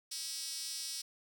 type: tone with high-pass filter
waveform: 5% pulse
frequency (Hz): 321.6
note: E4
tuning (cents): -43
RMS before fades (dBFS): -41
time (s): 0.11-1.02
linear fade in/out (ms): 10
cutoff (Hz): 5800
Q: 6.2
effects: none